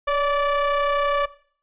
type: ring-modulated tone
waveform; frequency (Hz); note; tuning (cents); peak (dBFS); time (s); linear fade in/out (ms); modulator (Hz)
square; 293; D4; -4; -17; 0.07-1.26; 10; 863
effects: noise-tail reverb RT60 0.5 s tail -18 dB re dry + resampled to 8000 Hz